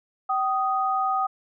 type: tone pair together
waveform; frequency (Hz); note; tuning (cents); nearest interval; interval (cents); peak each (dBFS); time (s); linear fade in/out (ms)
sine; 768.4 / 1244.5; G5 / D#6; -35 / 0; minor sixth; 835; -24; 0.29-1.27; 10
effects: none